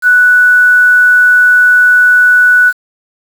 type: tone with quantisation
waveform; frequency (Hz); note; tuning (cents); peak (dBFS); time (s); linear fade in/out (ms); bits
sine; 1480; F#6; 0; -3; 0.02-2.73; 50; 5
effects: none